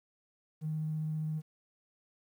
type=tone with vibrato; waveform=triangle; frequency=155.56 Hz; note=D#3; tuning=in tune; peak=-28 dBFS; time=0.61-1.42 s; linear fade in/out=50 ms; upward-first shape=sine; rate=15 Hz; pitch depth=9 cents each way; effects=tanh soft clip ceiling -30 dBFS + 11-bit